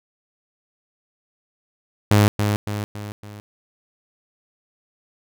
sawtooth tone with echo, 103.83 Hz, G#2, in tune, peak -8 dBFS, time 2.11-2.28 s, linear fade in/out 0 ms, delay 280 ms, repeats 4, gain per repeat -6 dB, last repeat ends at 3.4 s, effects none

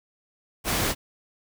pink noise, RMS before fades -25 dBFS, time 0.64-0.95 s, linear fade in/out 50 ms, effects none

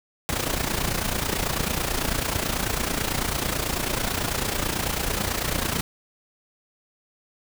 pink noise with amplitude modulation, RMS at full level -23 dBFS, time 0.29-5.81 s, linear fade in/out 0 ms, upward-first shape sine, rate 29.1 Hz, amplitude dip 70%, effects none

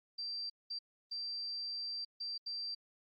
sine tone bursts at uneven times, 4699 Hz, D8, in tune, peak -38 dBFS, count 5, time 0.18-0.5 / 0.7-0.79 / 1.11-2.05 / 2.2-2.38 / 2.46-2.75 s, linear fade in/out 10 ms, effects Opus 48 kbps

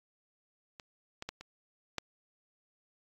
clicks, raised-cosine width 0.2 ms, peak -29 / -23 / -20 / -29 / -16 dBFS, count 5, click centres 0.798 / 1.224 / 1.29 / 1.41 / 1.983 s, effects AAC 48 kbps

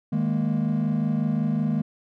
triangle chord, D# suspended fourth, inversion none, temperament equal, 155.56 / 207.7 / 233.1 Hz, D#3 / G#3 / A#3, 0 / 0 / 0 cents, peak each -23 dBFS, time 0.12-1.82 s, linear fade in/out 10 ms, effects tanh soft clip ceiling -14 dBFS

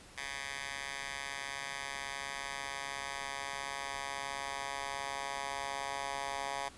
10% pulse tone with high-pass filter sweep, 138.59 Hz, C#3, in tune, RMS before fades -40 dBFS, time 0.17-6.69 s, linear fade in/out 10 ms, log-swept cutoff 1600 to 900 Hz, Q 1.6, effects pink hiss -55 dBFS RMS until 6.77 s + resampled to 24000 Hz

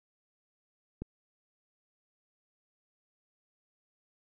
click, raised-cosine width 3 ms, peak -24 dBFS, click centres 1.02 s, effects none

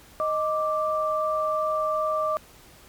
sine tone pair together, 622.7 / 1174.7 Hz, D#5 / D6, +1 / 0 cents, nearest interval major seventh, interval 1099 cents, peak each -25 dBFS, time 0.2-2.37 s, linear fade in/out 0 ms, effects pink hiss -51 dBFS RMS until 2.88 s + MP3 96 kbps

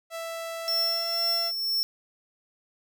sawtooth tone with pitch glide, 661 to 675.3 Hz, E5 to E5, +5 to +42 cents, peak -29 dBFS, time 0.1-1.52 s, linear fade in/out 50 ms, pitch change +37 cents, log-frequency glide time 0.61-1.25 s
square tone with tremolo, 5400 Hz, E8, 41 cents sharp, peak -23 dBFS, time 0.68-1.83 s, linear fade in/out 0 ms, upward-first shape triangle, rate 2 Hz, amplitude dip 55%
effects none

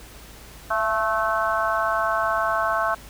harmonic tone with a mistuned harmonic, 217.9 Hz, A3, 17 cents flat, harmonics 3 / 4 / 5 / 6 / 7, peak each -25 / -30 / -25 / -27 / -27 dBFS, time 0.7-2.95 s, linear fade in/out 10 ms, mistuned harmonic 3, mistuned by +41 cents, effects added 53 Hz sine -45 dBFS peak until 3.09 s + pink hiss -45 dBFS RMS until 3.09 s

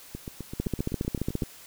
two click trains, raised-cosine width 3 ms, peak -22 / -14 dBFS, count 11 / 13, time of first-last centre 0.15-1.434 / 0.6-1.422 s, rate 7.79 / 14.6 Hz, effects white hiss -49 dBFS RMS until 1.66 s

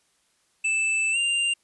square tone with pitch glide, 2637 to 2789 Hz, E7 to F7, 0 to -3 cents, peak -22 dBFS, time 0.64-1.54 s, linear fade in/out 10 ms, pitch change +97 cents, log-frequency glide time 1.12-1.17 s, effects white hiss -67 dBFS RMS until 1.63 s + resampled to 24000 Hz

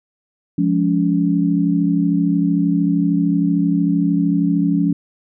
sine chord, Db major, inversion first, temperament equal with one note detuned, 174.61 / 207.7 / 283.7 Hz, F3 / Ab3 / Db4, 0 / 0 / +40 cents, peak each -17 / -21 / -17 dBFS, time 0.58-4.93 s, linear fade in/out 5 ms, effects none

